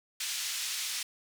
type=band-pass noise; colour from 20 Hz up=white; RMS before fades=-35 dBFS; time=0.2-1.03 s; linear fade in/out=5 ms; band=2300 to 7000 Hz; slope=12 dB/octave; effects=none